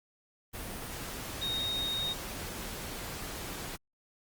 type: tone in noise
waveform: sine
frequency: 3729 Hz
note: A#7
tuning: in tune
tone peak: -31 dBFS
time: 1.41-2.14 s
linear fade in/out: 20 ms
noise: pink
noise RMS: -40 dBFS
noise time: 0.53-3.77 s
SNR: +6 dB
effects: Opus 32 kbps